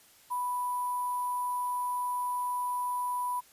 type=tone with sample-and-hold; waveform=sine; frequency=987.8 Hz; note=B5; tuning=in tune; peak=-29 dBFS; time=0.3-3.41 s; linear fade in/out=20 ms; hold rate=11025 Hz; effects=white hiss -59 dBFS RMS until 3.52 s + resampled to 32000 Hz